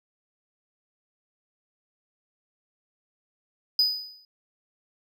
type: tone with exponential decay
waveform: triangle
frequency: 4978 Hz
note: D#8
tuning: in tune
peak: -15 dBFS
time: 3.79-4.25 s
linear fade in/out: 2 ms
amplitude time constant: 100 ms
effects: none